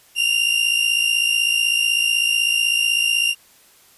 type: tone pair together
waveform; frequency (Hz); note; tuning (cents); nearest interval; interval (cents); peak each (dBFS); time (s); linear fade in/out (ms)
40% pulse; 2762 / 2818; F7 / F7; -20 / +15; unison; 35; -18; 0.15-3.35; 50
effects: white hiss -52 dBFS RMS until 3.97 s + resampled to 32000 Hz